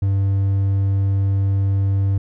triangle tone, 98 Hz, G2, in tune, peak -13 dBFS, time 0.02-2.18 s, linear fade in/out 5 ms, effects none

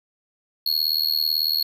square tone with amplitude modulation, 4322 Hz, C#8, 45 cents flat, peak -16 dBFS, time 0.66-1.63 s, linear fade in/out 5 ms, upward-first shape sine, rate 78.1 Hz, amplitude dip 100%, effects none

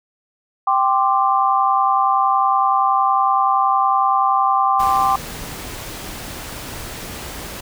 sine chord, G suspended fourth, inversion none, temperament just, 784 / 1045.3 / 1176 Hz, G5 / C6 / D6, 0 / -2 / +2 cents, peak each -17 / -18 / -18 dBFS, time 0.67-5.16 s, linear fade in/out 5 ms
pink noise, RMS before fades -31 dBFS, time 4.79-7.61 s, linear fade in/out 10 ms
effects none

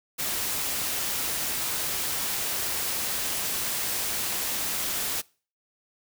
white noise, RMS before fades -29 dBFS, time 0.18-5.22 s, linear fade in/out 20 ms, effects noise-tail reverb RT60 0.4 s tail -24 dB re dry

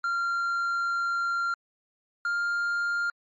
triangle tone pair in turn, 1384 / 1400.9 Hz, F6 / F6, -16 / +5 cents, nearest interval unison, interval 21 cents, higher second, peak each -23 dBFS, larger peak neither, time 0.04-1.54 / 2.25-3.1 s, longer first, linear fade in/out 2 ms, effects MP3 32 kbps

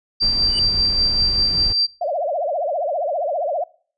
sine tone with tremolo, 4699 Hz, D8, in tune, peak -14 dBFS, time 0.2-1.87 s, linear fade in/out 20 ms, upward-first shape sine, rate 5.1 Hz, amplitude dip 40%
brown noise, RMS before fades -26 dBFS, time 0.22-1.73 s, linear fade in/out 5 ms
square tone with exponential growth, 2943 Hz, F#7, 10 cents flat, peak -22 dBFS, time 0.45-0.59 s, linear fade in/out 1 ms, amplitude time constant 29 ms
sine tone with vibrato, 633 Hz, D#5, 30 cents sharp, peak -19 dBFS, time 2.01-3.64 s, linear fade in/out 5 ms, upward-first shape triangle, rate 15 Hz, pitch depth 280 cents each way
effects noise-tail reverb RT60 0.5 s tail -24 dB re dry + resampled to 22050 Hz

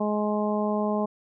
harmonic tone, 210.2 Hz, G#3, 21 cents sharp, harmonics 1 / 2 / 3 / 4 / 5, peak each -26 / -30 / -29 / -33 / -34 dBFS, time 0-1.06 s, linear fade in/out 10 ms, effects none

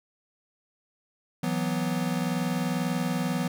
square chord, E suspended second, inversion none, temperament equal, 164.81 / 185 / 246.9 Hz, E3 / F#3 / B3, 0 / 0 / 0 cents, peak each -31 dBFS, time 1.43-3.48 s, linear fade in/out 5 ms, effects none

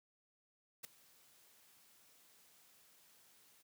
white noise with ADSR envelope, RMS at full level -44 dBFS, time 0.83-3.63 s, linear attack 16 ms, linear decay 6 ms, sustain -23 dB, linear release 21 ms, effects high-pass 80 Hz 12 dB/octave

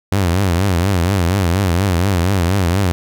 sawtooth tone with vibrato, 91.9 Hz, F#2, 11 cents flat, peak -9 dBFS, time 0.12-2.92 s, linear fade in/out 0 ms, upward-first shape triangle, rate 4.2 Hz, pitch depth 200 cents each way, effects none

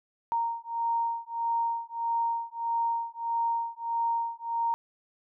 sine beating tone pair, 927 / 928.6 Hz, A#5 / A#5, -10 / -7 cents, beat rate 1.6 Hz, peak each -30 dBFS, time 0.32-4.74 s, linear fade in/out 0 ms, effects none

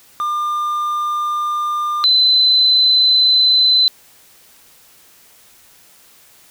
triangle / sine tone pair in turn, 1200 / 4036 Hz, D6 / B7, +37 / +37 cents, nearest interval octave + major sixth, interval 2100 cents, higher second, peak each -15 / -9 dBFS, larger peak second, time 0.2-2.04 / 2.04-3.88 s, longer neither, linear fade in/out 0 ms, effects white hiss -48 dBFS RMS until 6.5 s

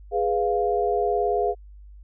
sine chord, F diminished, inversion first, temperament equal, 415.3 / 493.9 / 698.5 Hz, Ab4 / Cb5 / F5, 0 / 0 / 0 cents, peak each -23 / -27 / -24 dBFS, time 0.11-1.55 s, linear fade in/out 50 ms, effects added 50 Hz sine -42 dBFS peak until 2.03 s

